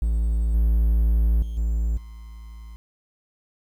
triangle tone with level steps, 55.9 Hz, A1, 28 cents sharp, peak -17 / -14 / -25 / -18 / -35 dBFS, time 0.02-2.76 s, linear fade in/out 0 ms, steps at 0.54 / 1.42 / 1.57 / 1.97 s, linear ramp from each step 5 ms, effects 9-bit

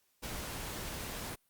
pink noise, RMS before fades -41 dBFS, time 0.22-1.36 s, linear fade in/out 20 ms, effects white hiss -74 dBFS RMS until 1.49 s + Opus 48 kbps

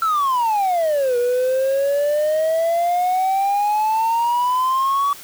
triangle exponential two-way sweep, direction down then up, 1358 to 480.4 to 1143 Hz, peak -13 dBFS, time 0.02-5.13 s, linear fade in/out 2 ms, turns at 1.17 s, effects tanh soft clip ceiling -10 dBFS + white hiss -39 dBFS RMS until 5.23 s

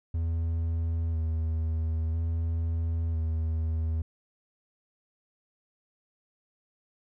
triangle tone with vibrato, 81.4 Hz, E2, 21 cents flat, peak -24 dBFS, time 0.14-4.02 s, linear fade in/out 5 ms, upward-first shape square, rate 0.5 Hz, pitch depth 22 cents each way, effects none

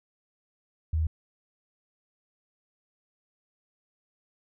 sine tone, 79.3 Hz, D#2, 33 cents sharp, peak -23 dBFS, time 0.93-1.07 s, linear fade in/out 5 ms, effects none

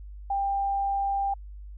sine tone, 793 Hz, G5, 20 cents sharp, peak -24 dBFS, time 0.3-1.34 s, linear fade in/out 5 ms, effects added 50 Hz sine -39 dBFS peak until 1.77 s

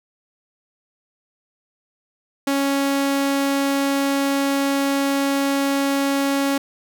sawtooth tone, 277.2 Hz, C#4, in tune, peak -14 dBFS, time 2.47-6.58 s, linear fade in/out 5 ms, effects none

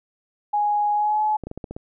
sine tone with pitch glide, 830.6 to 853.5 Hz, G#5 to G#5, 0 to +47 cents, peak -18 dBFS, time 0.53-1.37 s, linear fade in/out 10 ms, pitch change +47 cents, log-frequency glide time 0.93-1.21 s
clicks, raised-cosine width 2 ms, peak -19 dBFS, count 7, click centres 1.437 / 1.47 / 1.514 / 1.576 / 1.642 / 1.71 / 1.765 s
effects none

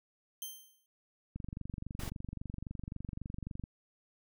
5% pulse tone with exponential decay, 3136 Hz, G7, in tune, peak -29 dBFS, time 0.42-0.86 s, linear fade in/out 1 ms, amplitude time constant 95 ms
click train, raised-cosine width 5 ms, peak -28 dBFS, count 55, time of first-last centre 1.36-3.638 s, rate 23.7 Hz
pink noise, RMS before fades -44 dBFS, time 1.99-2.1 s, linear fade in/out 10 ms
effects none

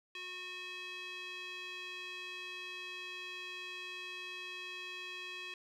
square tone with band-pass filter, 364.3 Hz, F#4, 27 cents flat, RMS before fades -45 dBFS, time 0.15-5.54 s, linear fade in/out 2 ms, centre 2800 Hz, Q 3.6, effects none

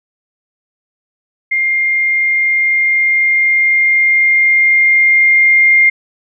sine tone with level ramp, 2114 Hz, C7, 17 cents sharp, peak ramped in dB -11 to -5 dBFS, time 1.51-5.9 s, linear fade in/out 10 ms, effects none

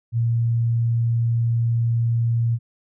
sine tone, 116.54 Hz, A#2, in tune, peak -17 dBFS, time 0.12-2.59 s, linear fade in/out 50 ms, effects none

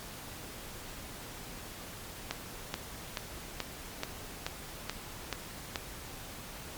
click train, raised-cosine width 0.2 ms, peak -15 dBFS, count 9, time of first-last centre 2.31-5.758 s, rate 2.32 Hz, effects pink hiss -45 dBFS RMS until 6.77 s + MP3 96 kbps

